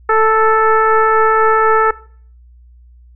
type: tone with frequency modulation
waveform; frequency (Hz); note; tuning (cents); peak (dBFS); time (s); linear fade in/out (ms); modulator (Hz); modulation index
sine; 880; A5; 0; -8; 0.09-1.91; 5; 439; 1.7
effects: noise-tail reverb RT60 0.5 s tail -20 dB re dry + added 60 Hz sine -40 dBFS peak until 3.15 s